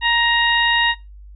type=harmonic tone; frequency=938 Hz; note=A#5; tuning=11 cents sharp; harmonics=1 / 2 / 3 / 4; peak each=-20 / -18 / -20 / -22 dBFS; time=0.01-0.95 s; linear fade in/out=50 ms; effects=noise-tail reverb RT60 0.2 s tail -19 dB re dry + added 50 Hz sine -37 dBFS peak until 1.35 s